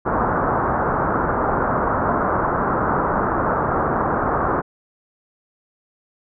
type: low-pass noise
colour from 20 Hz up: white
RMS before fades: -20 dBFS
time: 0.05-4.62 s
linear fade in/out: 20 ms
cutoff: 1400 Hz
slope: 48 dB/octave
effects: none